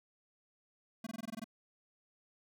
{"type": "tone bursts", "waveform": "square", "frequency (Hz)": 223.5, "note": "A3", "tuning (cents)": 27, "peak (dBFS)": -40, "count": 9, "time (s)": [1.04, 1.443], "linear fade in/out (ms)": 5, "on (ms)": 27, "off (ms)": 20, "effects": []}